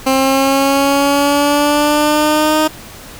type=exponential sweep; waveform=15% pulse; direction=up; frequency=264.6 to 311.1 Hz; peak=-4 dBFS; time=0.06-2.68 s; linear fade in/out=10 ms; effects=pink hiss -34 dBFS RMS until 3.19 s